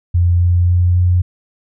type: tone with pitch steps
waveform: sine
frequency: 87.31 / 88.02 / 88.73 / 89.45 Hz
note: F2 / F2 / F2 / F2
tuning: 0 / +14 / +28 / +42 cents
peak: -9 dBFS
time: 0.14-1.22 s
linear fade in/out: 10 ms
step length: 270 ms
effects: none